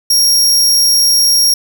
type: tone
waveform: sawtooth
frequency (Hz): 5588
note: F8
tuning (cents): 0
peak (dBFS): -5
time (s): 0.1-1.54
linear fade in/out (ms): 5
effects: none